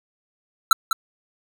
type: tone with echo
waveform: square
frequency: 1334 Hz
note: E6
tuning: 20 cents sharp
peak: -10 dBFS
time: 0.71-0.73 s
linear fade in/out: 2 ms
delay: 200 ms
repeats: 1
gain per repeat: -9 dB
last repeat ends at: 0.93 s
effects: 8-bit